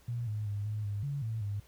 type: tone with pitch steps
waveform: sine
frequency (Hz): 119.2 / 106.3 / 102.3 / 106.6 / 102.1 / 141.7 / 111.8 / 102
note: A#2 / G#2 / G#2 / G#2 / G#2 / C#3 / A2 / G#2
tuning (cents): +39 / +41 / -26 / +46 / -29 / +38 / +28 / -31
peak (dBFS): -32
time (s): 0.08-1.6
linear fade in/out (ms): 5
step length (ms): 190
effects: added 60 Hz sine -60 dBFS peak until 1.67 s + pink hiss -63 dBFS RMS until 1.67 s